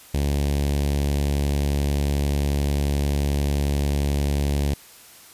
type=tone with notch filter; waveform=sawtooth; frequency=71.3 Hz; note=C#2; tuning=49 cents sharp; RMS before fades=-22 dBFS; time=0.14-4.74 s; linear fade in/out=5 ms; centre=1300 Hz; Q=0.79; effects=white hiss -47 dBFS RMS until 5.33 s + resampled to 32000 Hz